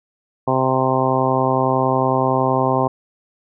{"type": "harmonic tone", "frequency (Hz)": 130.81, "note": "C3", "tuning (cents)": 0, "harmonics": [1, 2, 3, 4, 5, 6, 7, 8], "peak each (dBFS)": [-23, -23, -23, -23, -23, -23, -23, -23], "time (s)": [0.47, 2.88], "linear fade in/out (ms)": 10, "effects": []}